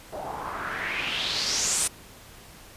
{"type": "noise with low-pass filter sweep", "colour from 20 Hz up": "white", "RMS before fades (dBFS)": -29, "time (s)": [0.12, 1.88], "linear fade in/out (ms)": 10, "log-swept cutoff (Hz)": [630, 9400], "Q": 3.7, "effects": ["pink hiss -48 dBFS RMS until 2.76 s", "resampled to 32000 Hz"]}